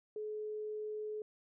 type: tone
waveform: sine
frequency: 426.6 Hz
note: G#4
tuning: 46 cents sharp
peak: -38 dBFS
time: 0.16-1.22 s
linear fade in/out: 2 ms
effects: none